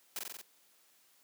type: noise with echo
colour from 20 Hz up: white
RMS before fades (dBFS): -38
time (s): 0.16-0.19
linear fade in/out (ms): 2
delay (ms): 45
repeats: 5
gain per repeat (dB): -2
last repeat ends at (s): 0.415
effects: white hiss -67 dBFS RMS until 1.23 s + high-pass 200 Hz 12 dB/octave